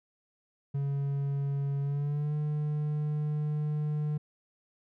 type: tone with pitch glide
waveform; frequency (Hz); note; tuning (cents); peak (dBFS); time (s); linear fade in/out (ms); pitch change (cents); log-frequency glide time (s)
triangle; 140 to 150.05; C#3 to D3; +18 to +38; -26; 0.74-4.18; 10; +120; 1.81-2.34
effects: none